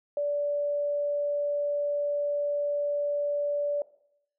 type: tone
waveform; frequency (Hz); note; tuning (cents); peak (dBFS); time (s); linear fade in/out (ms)
sine; 580; D5; -22; -25; 0.17-3.82; 2
effects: noise-tail reverb RT60 0.7 s tail -17 dB re dry